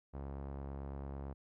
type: tone with low-pass filter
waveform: sawtooth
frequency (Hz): 69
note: C#2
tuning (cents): -7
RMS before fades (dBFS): -44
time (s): 0.13-1.34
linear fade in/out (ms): 20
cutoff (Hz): 910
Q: 1.1
effects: none